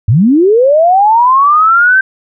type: linear sweep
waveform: sine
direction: up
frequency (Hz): 90.7 to 1568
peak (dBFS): -4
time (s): 0.08-2.01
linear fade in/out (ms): 5
effects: none